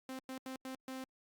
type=tone bursts at uneven times; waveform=sawtooth; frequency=261.6 Hz; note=C4; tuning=in tune; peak=-38 dBFS; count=5; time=0.09-0.19 / 0.29-0.38 / 0.46-0.56 / 0.65-0.75 / 0.88-1.04 s; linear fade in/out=2 ms; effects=Opus 48 kbps